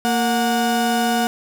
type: tone pair together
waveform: 35% pulse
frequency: 230.8 / 728 Hz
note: A#3 / F#5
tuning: -17 / -28 cents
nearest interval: octave + minor sixth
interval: 1989 cents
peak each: -18 dBFS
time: 0.05-1.27 s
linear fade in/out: 0 ms
effects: none